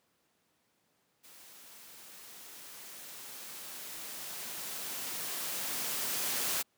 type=noise with level ramp; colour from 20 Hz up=white; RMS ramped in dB=-55 to -32 dBFS; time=1.23-6.63 s; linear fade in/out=20 ms; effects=pink hiss -74 dBFS RMS until 6.77 s + high-pass 150 Hz 12 dB/octave